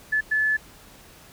sine tone bursts at uneven times, 1730 Hz, A6, 30 cents flat, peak -19 dBFS, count 2, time 0.12-0.21 / 0.31-0.57 s, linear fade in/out 10 ms, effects pink hiss -49 dBFS RMS until 1.32 s

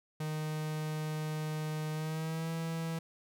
45% pulse tone with pitch glide, 154.6 to 163.79 Hz, D#3 to E3, -11 to -11 cents, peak -34 dBFS, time 0.2-2.99 s, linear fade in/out 5 ms, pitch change +100 cents, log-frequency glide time 1.92-2.51 s, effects none

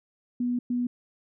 sine tone bursts at uneven times, 244.6 Hz, B3, 16 cents flat, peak -24 dBFS, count 2, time 0.4-0.59 / 0.7-0.87 s, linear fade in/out 5 ms, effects none

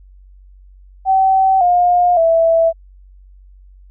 sine tone with pitch steps, 766 / 710.6 / 659.2 Hz, G5 / F5 / E5, -40 / +30 / 0 cents, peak -9 dBFS, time 1.05-2.73 s, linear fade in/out 50 ms, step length 560 ms, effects added 47 Hz sine -40 dBFS peak until 3.9 s

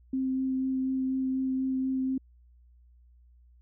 sine tone with vibrato, 262.4 Hz, C4, 5 cents sharp, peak -26 dBFS, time 0.13-2.18 s, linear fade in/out 5 ms, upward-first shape sine, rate 4.1 Hz, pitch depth 9 cents each way, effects added 60 Hz sine -55 dBFS peak until 3.61 s

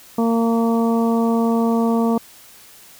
harmonic tone, 229.6 Hz, A#3, 26 cents flat, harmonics 1 / 2 / 3 / 4 / 5, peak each -16 / -22 / -26 / -28 / -30 dBFS, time 0.18-2.18 s, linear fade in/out 5 ms, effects white hiss -45 dBFS RMS until 2.99 s

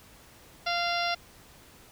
harmonic tone, 693 Hz, F5, 14 cents flat, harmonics 1 / 2 / 3 / 4 / 5 / 6 / 7 / 8, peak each -30 / -33 / -35 / -36 / -37 / -38 / -38 / -39 dBFS, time 0.66-1.15 s, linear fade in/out 10 ms, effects pink hiss -54 dBFS RMS until 1.91 s

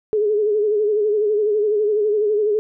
sine tone with vibrato, 421.3 Hz, G#4, 25 cents sharp, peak -15 dBFS, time 0.13-2.59 s, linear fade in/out 0 ms, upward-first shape sine, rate 12 Hz, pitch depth 60 cents each way, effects none

